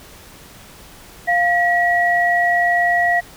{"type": "tone pair together", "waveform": "sine", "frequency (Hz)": [699.5, 1921], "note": ["F5", "B6"], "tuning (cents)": [3, -48], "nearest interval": "octave + perfect fourth", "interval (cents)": 1749, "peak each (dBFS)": -16, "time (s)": [1.27, 3.21], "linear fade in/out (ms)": 20, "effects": ["pink hiss -42 dBFS RMS until 3.36 s"]}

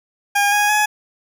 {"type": "tone with pitch steps", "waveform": "20% pulse", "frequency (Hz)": [811, 827.1, 843.5], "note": ["G#5", "G#5", "G#5"], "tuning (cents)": [-41, -7, 27], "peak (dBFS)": -9, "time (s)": [0.35, 0.86], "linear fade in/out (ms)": 10, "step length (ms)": 170, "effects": []}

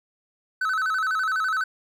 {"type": "tone with vibrato", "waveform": "triangle", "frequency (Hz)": 1398, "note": "F6", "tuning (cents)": 1, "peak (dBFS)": -20, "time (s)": [0.61, 1.64], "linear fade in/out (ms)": 5, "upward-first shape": "square", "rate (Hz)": 12, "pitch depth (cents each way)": 140, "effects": []}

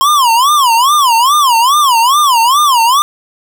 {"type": "tone with vibrato", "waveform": "square", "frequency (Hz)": 1046.5, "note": "C6", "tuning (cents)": 0, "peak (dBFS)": -7, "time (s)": [0.01, 3.02], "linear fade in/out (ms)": 0, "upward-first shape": "sine", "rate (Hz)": 2.4, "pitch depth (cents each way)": 250, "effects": []}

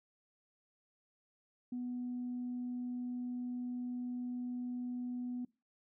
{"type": "tone", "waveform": "sine", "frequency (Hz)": 246.7, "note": "B3", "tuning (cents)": -2, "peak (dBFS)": -36, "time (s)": [1.72, 5.45], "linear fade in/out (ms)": 5, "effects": ["noise-tail reverb RT60 0.3 s tail -23 dB re dry", "tanh soft clip ceiling -33 dBFS"]}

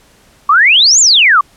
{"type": "exponential two-way sweep", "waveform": "sine", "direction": "up then down", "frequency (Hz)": [1100, 7470, 1100], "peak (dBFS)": -4, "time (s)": [0.49, 1.41], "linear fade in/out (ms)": 5, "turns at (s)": 1, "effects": ["pink hiss -47 dBFS RMS until 1.56 s", "low-pass 12000 Hz 12 dB/octave"]}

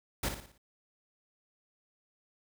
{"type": "noise with echo", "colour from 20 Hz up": "pink", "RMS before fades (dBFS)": -32, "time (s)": [0.23, 0.29], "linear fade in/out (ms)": 5, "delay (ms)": 58, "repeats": 5, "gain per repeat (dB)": -7, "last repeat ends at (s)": 0.58, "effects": []}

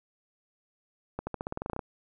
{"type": "accelerating click train", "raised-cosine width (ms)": 1, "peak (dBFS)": -19, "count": 13, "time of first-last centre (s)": [1.19, 1.792], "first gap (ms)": 80, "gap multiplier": 0.91, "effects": []}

